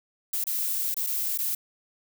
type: noise with dropouts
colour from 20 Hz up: violet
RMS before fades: -28 dBFS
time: 0.33-1.55 s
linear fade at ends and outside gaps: 5 ms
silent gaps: 0.441-0.468 / 0.943-0.966 / 1.066-1.07 / 1.377-1.386 s
effects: none